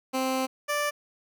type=tone pair in turn; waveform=15% pulse; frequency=261.6 / 587.3 Hz; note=C4 / D5; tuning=0 / 0 cents; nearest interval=octave + major second; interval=1400 cents; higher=second; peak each=-19 dBFS; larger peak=neither; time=0.13-0.47 / 0.68-0.91 s; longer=first; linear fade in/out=20 ms; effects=none